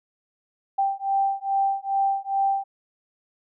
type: beating tone pair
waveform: sine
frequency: 784 / 786.4 Hz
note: G5 / G5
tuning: 0 / +5 cents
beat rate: 2.4 Hz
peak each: -24 / -24 dBFS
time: 0.78-2.64 s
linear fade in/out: 10 ms
effects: none